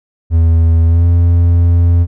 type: tone with pitch glide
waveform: triangle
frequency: 82.41 to 85.86 Hz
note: E2 to F2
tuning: 0 to -29 cents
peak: -4 dBFS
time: 0.3-2.07 s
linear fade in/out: 50 ms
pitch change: +71 cents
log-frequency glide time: 0.85-1.06 s
effects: none

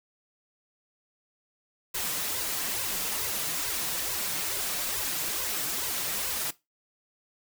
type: noise with flanger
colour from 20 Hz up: white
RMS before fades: -31 dBFS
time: 1.94-6.51 s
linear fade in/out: 10 ms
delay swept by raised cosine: 1.9 to 6.8 ms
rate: 2.3 Hz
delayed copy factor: +0.95
effects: noise-tail reverb RT60 0.2 s tail -18 dB re dry

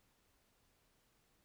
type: silence
effects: pink hiss -75 dBFS RMS until 1.44 s

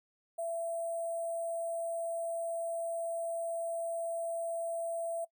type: tone with sample-and-hold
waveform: sine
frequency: 671 Hz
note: E5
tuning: 31 cents sharp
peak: -33 dBFS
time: 0.38-5.25 s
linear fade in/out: 10 ms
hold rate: 8820 Hz
effects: noise-tail reverb RT60 0.1 s tail -20 dB re dry

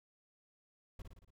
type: noise with echo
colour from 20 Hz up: brown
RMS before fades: -44 dBFS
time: 0.99-1.02 s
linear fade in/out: 5 ms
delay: 57 ms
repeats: 5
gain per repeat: -4 dB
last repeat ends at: 1.305 s
effects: none

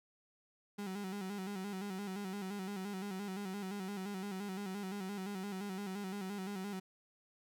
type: tone with vibrato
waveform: 35% pulse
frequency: 195.6 Hz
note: G3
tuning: 4 cents flat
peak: -38 dBFS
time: 0.78-6.8 s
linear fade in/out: 10 ms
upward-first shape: square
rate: 5.8 Hz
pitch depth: 71 cents each way
effects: none

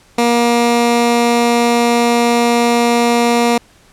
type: tone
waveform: 15% pulse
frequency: 237 Hz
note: A#3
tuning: 29 cents sharp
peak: -4 dBFS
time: 0.18-3.58 s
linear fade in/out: 5 ms
effects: pink hiss -48 dBFS RMS until 3.92 s + low-pass 10000 Hz 12 dB/octave

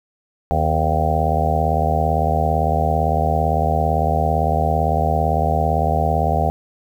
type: harmonic tone with a mistuned harmonic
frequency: 77.78 Hz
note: D#2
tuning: in tune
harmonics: 1 / 2 / 3 / 5 / 6 / 7 / 8 / 9 / 10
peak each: -20 / -23 / -29 / -31 / -28 / -27 / -28 / -22 / -22 dBFS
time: 0.51-6.5 s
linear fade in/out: 0 ms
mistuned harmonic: 3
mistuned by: +91 cents
effects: 8-bit

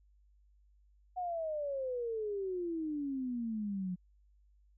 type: exponential sweep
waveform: sine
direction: down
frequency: 740 to 177.5 Hz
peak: -34 dBFS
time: 1.16-3.96 s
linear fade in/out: 20 ms
effects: added 50 Hz sine -63 dBFS peak until 4.77 s

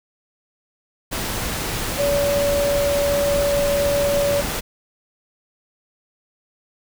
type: tone in noise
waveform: sine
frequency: 570 Hz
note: C#5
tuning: 48 cents sharp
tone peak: -17 dBFS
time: 1.98-4.42 s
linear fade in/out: 20 ms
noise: pink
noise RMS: -25 dBFS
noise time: 1.11-4.61 s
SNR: +5 dB
effects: none

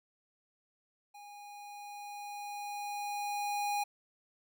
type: tone with level ramp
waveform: square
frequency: 820 Hz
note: G#5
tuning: 22 cents flat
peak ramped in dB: -50 to -31 dBFS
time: 1.14-3.84 s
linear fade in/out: 10 ms
effects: none

